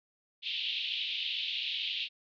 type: band-pass noise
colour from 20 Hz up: pink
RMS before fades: -35 dBFS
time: 0.42-2.09 s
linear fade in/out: 50 ms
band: 2700 to 3800 Hz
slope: 48 dB/octave
effects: none